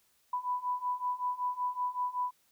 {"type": "beating tone pair", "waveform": "sine", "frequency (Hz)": [989, 994.3], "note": ["B5", "B5"], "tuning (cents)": [2, 11], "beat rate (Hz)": 5.3, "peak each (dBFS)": [-35, -33], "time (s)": [0.33, 2.31], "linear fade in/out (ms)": 5, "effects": ["white hiss -70 dBFS RMS until 2.51 s"]}